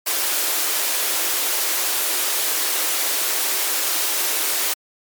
white high-pass noise, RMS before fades -21 dBFS, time 0.06-4.74 s, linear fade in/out 10 ms, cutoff 290 Hz, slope 96 dB/octave, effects MP3 96 kbps

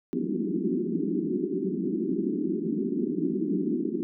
white band-pass noise, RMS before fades -28 dBFS, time 0.13-4.03 s, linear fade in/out 0 ms, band 170 to 390 Hz, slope 96 dB/octave, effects none

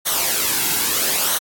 white noise with flanger, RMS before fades -19 dBFS, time 0.05-1.39 s, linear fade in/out 20 ms, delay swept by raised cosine 0.4 to 1.7 ms, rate 0.77 Hz, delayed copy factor -0.6, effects AAC 64 kbps

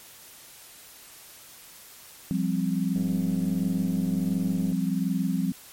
sine chord, F suspended second, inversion none, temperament equal, 174.61 / 196 / 261.6 Hz, F3 / G3 / C4, 0 / 0 / 0 cents, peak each -27 / -27 / -29 dBFS, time 2.31-5.52 s, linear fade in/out 0 ms
click train, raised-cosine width 2 ms, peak -29 dBFS, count 179, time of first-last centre 2.96-4.722 s, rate 101 Hz
effects white hiss -48 dBFS RMS until 5.72 s + MP3 64 kbps

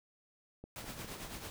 click train, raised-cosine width 2 ms, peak -34 dBFS, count 4, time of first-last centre 0.64-1.249 s, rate 4.93 Hz
pink noise with tremolo, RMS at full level -43 dBFS, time 0.76-1.5 s, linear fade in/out 0 ms, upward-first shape triangle, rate 9 Hz, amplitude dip 60%
effects none

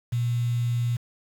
sine tone with quantisation, 120 Hz, B2, 49 cents flat, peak -22 dBFS, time 0.12-0.97 s, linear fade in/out 10 ms, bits 7, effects none

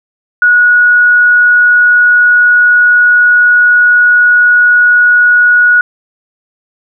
sine tone, 1458 Hz, F#6, 26 cents flat, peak -3 dBFS, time 0.42-5.81 s, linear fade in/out 2 ms, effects none

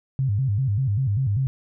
sine tone with vibrato, 116.54 Hz, A#2, in tune, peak -19 dBFS, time 0.19-1.47 s, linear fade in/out 0 ms, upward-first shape square, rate 5.1 Hz, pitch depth 240 cents each way, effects none

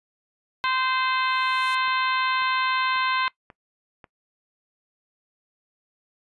harmonic tone, 518 Hz, C5, 17 cents flat, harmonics 2 / 3 / 4 / 5 / 6 / 7 / 8, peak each -24 / -28 / -30 / -32 / -34 / -35 / -36 dBFS, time 0.64-3.28 s, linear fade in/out 0 ms
blue noise with exponential growth, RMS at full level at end -39 dBFS, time 0.92-1.75 s, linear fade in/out 5 ms, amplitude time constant 180 ms
click train, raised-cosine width 0.5 ms, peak -29 dBFS, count 5, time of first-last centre 1.88-4.042 s, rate 1.85 Hz
effects noise-tail reverb RT60 0.1 s tail -21 dB re dry + resampled to 24000 Hz

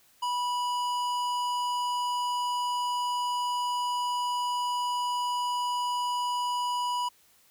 sine tone with tanh clipping, 980 Hz, B5, 14 cents flat, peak -29 dBFS, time 0.22-7.09 s, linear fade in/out 10 ms, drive 17 dB, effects white hiss -62 dBFS RMS until 7.5 s

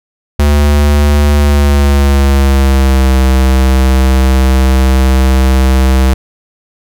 square tone with pitch glide, 73 to 65.41 Hz, D2 to C2, -10 to 0 cents, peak -6 dBFS, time 0.39-6.14 s, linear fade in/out 5 ms, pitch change -190 cents, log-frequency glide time 1.34-3.14 s, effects none

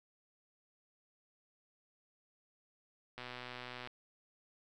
click train, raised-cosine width 0.3 ms, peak -29 dBFS, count 87, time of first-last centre 3.18-3.874 s, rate 124 Hz, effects none

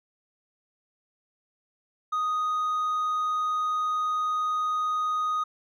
sine tone with hard clipping, 1244.5 Hz, D#6, in tune, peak -25 dBFS, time 2.12-5.44 s, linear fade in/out 10 ms, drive 2 dB, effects none

